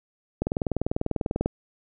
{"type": "click train", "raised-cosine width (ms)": 2, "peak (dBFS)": -11, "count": 22, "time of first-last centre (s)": [0.42, 1.46], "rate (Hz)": 20.2, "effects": []}